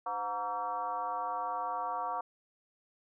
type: tone with frequency modulation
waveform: sine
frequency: 932.3 Hz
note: A#5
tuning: in tune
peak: -32 dBFS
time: 0.06-2.21 s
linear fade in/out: 5 ms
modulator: 210 Hz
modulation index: 1.4
effects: none